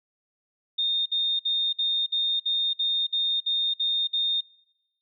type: tone bursts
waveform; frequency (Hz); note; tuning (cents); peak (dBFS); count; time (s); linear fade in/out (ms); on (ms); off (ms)
sine; 3659; A#7; -33; -22; 11; 0.78-4.41; 10; 280; 55
effects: noise-tail reverb RT60 1.0 s tail -24 dB re dry